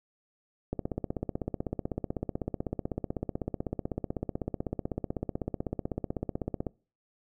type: click train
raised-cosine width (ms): 2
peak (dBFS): -18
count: 96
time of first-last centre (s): 0.73-6.668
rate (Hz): 16
effects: noise-tail reverb RT60 0.4 s tail -25 dB re dry